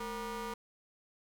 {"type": "ring-modulated tone", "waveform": "25% pulse", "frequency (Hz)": 246.9, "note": "B3", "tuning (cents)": 0, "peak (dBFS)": -31, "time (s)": [0, 0.54], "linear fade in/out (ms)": 5, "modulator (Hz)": 708, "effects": []}